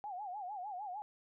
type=tone with vibrato; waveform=sine; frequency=780 Hz; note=G5; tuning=9 cents flat; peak=-40 dBFS; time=0.04-1.02 s; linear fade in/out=0 ms; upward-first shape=sine; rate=6.6 Hz; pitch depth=160 cents each way; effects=none